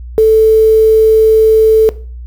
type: tone with quantisation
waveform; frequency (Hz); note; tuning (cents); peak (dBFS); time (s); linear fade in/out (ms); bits
sine; 440; A4; 0; -3; 0.18-1.89; 0; 5
effects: noise-tail reverb RT60 0.4 s tail -18 dB re dry + added 60 Hz sine -24 dBFS peak until 2.26 s